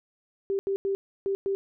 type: tone bursts at uneven times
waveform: sine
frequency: 392 Hz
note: G4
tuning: in tune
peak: -24 dBFS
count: 5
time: 0.5-0.59 / 0.67-0.76 / 0.85-0.95 / 1.26-1.35 / 1.46-1.55 s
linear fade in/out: 0 ms
effects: none